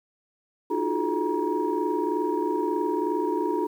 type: tone cluster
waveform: sine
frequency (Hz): 305.1 / 343.9 / 367.1 / 426.2 / 948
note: D#4 / F4 / F#4 / G#4 / A#5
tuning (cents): -34 / -27 / -14 / +45 / +29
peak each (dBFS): -29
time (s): 0.7-3.67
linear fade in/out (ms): 10
effects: tanh soft clip ceiling -14 dBFS + 9-bit